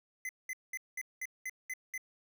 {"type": "tone bursts", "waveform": "square", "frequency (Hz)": 2038, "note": "C7", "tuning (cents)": -46, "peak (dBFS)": -37, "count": 8, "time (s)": [0.25, 1.978], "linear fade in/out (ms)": 2, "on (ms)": 41, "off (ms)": 200, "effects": []}